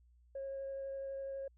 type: tone with vibrato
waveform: sine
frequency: 544 Hz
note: C#5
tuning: 33 cents flat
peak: -38 dBFS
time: 0.35-1.48 s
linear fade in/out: 5 ms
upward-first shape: triangle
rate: 12 Hz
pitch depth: 10 cents each way
effects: tanh soft clip ceiling -36 dBFS + added 60 Hz sine -63 dBFS peak until 1.57 s